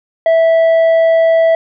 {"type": "tone with tanh clipping", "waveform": "sine", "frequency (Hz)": 656, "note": "E5", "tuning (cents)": -9, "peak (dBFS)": -8, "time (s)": [0.26, 1.55], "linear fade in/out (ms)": 2, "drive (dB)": 5, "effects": []}